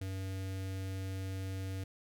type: tone with notch filter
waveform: square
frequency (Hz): 95.4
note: G2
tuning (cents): -47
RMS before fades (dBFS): -39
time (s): 0.01-1.84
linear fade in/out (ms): 5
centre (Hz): 1000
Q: 1.3
effects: none